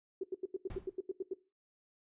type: tone bursts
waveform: sine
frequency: 376.3 Hz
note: F#4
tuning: 29 cents sharp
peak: -33 dBFS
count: 11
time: 0.21-1.336 s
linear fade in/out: 5 ms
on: 26 ms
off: 84 ms
type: noise with exponential decay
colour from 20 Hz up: brown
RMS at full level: -40 dBFS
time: 0.7-0.98 s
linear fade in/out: 2 ms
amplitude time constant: 59 ms
effects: noise-tail reverb RT60 0.3 s tail -18 dB re dry + resampled to 8000 Hz